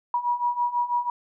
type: beating tone pair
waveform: sine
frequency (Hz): 962 / 968.1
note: B5 / B5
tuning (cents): -46 / -35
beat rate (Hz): 6.1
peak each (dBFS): -27 / -24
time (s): 0.14-1.1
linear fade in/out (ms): 2
effects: none